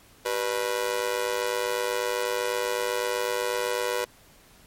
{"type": "tone with amplitude modulation", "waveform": "sawtooth", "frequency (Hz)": 489.8, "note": "B4", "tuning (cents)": -14, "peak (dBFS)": -17, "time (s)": [0.25, 4.05], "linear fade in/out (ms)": 10, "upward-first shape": "sine", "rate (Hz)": 108, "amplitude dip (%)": 100, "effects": ["pink hiss -55 dBFS RMS until 4.66 s", "MP3 64 kbps"]}